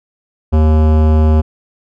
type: tone with hard clipping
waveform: sine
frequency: 77.78 Hz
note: D#2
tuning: in tune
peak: -9 dBFS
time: 0.52-1.42 s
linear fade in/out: 20 ms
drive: 18 dB
effects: none